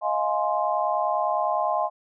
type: chord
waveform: sine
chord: F minor seventh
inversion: third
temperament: just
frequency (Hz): 628.6 / 698.5 / 838.1 / 1047.7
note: Eb5 / F5 / Ab5 / C6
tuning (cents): +18 / 0 / +16 / +2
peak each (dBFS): -27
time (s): 0.01-1.9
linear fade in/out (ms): 50
effects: none